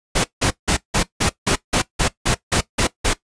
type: noise bursts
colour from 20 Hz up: pink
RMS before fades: -17 dBFS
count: 12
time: 0.15-3.136 s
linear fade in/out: 10 ms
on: 93 ms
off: 170 ms
effects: noise-tail reverb RT60 0.1 s tail -17 dB re dry + resampled to 22050 Hz